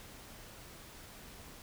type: silence
effects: pink hiss -52 dBFS RMS until 1.62 s